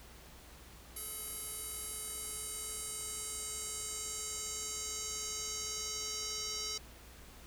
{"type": "tone with band-pass filter sweep", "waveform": "square", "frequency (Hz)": 429.5, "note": "A4", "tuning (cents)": -42, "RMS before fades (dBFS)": -41, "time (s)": [0.96, 6.78], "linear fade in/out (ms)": 5, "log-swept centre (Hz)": [11000, 5600], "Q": 3.3, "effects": ["added 60 Hz sine -56 dBFS peak until 7.46 s", "pink hiss -56 dBFS RMS until 7.46 s"]}